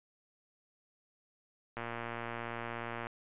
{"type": "click train", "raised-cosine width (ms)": 0.5, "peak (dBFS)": -24, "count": 153, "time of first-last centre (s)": [1.77, 3.069], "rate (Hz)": 117, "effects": ["resampled to 8000 Hz"]}